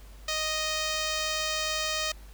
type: tone with notch filter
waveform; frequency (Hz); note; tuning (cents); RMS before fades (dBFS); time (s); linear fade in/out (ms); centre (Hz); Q
5% pulse; 622.3; D#5; 0; -30; 0.28-2.12; 5; 9300; 1.9
effects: added 50 Hz sine -45 dBFS peak until 2.33 s + pink hiss -56 dBFS RMS until 2.33 s